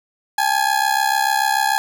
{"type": "ring-modulated tone", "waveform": "30% pulse", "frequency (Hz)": 834, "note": "G#5", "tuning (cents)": 7, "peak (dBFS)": -10, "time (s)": [0.38, 1.78], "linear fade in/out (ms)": 0, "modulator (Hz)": 33.4, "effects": []}